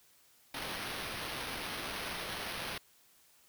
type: noise with sample-and-hold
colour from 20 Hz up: white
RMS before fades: -40 dBFS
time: 0.54-2.78 s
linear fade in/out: 5 ms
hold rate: 7350 Hz
effects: white hiss -65 dBFS RMS until 3.48 s